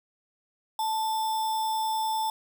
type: tone with sample-and-hold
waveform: sine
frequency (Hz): 880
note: A5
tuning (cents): 0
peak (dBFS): -25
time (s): 0.79-2.3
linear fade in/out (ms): 2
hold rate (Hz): 4410
effects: none